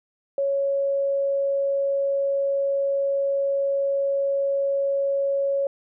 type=tone; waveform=sine; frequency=554.4 Hz; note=C#5; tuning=in tune; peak=-20 dBFS; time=0.38-5.67 s; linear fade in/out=2 ms; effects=none